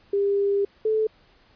sine tone pair in turn, 400.4 / 435.9 Hz, G4 / A4, +37 / -16 cents, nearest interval minor second, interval 147 cents, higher second, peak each -19 dBFS, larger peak neither, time 0.13-0.65 / 0.85-1.07 s, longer first, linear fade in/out 5 ms, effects pink hiss -58 dBFS RMS until 1.55 s + resampled to 11025 Hz

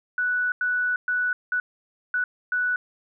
sine tone bursts at uneven times, 1480 Hz, F#6, in tune, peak -21 dBFS, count 6, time 0.18-0.52 / 0.61-0.96 / 1.08-1.33 / 1.52-1.6 / 2.14-2.24 / 2.52-2.76 s, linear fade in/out 2 ms, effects none

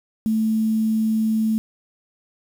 sine tone with quantisation, 220 Hz, A3, in tune, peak -17 dBFS, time 0.26-1.58 s, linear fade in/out 0 ms, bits 7, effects none

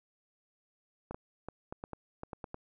clicks, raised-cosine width 1 ms, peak -26 dBFS, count 10, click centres 1.11 / 1.145 / 1.486 / 1.725 / 1.839 / 1.933 / 2.234 / 2.332 / 2.442 / 2.544 s, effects none

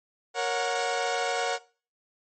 sawtooth chord, F# major, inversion first, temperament equal with one note detuned, 466.2 / 554.4 / 731.1 Hz, A#4 / C#5 / F#5, 0 / 0 / -21 cents, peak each -27 / -28 / -25 dBFS, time 0.34-1.59 s, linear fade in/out 50 ms, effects noise-tail reverb RT60 0.4 s tail -20 dB re dry + MP3 32 kbps

